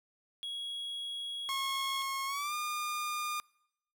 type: tone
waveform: triangle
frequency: 3322 Hz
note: G#7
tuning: in tune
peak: -35 dBFS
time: 0.43-2.02 s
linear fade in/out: 0 ms
type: tone with pitch glide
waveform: sawtooth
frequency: 1085 to 1210.9 Hz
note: C#6 to D#6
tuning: -37 to -47 cents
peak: -30 dBFS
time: 1.49-3.4 s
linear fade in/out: 0 ms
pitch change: +190 cents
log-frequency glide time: 2.26-2.54 s
effects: noise-tail reverb RT60 0.8 s tail -25 dB re dry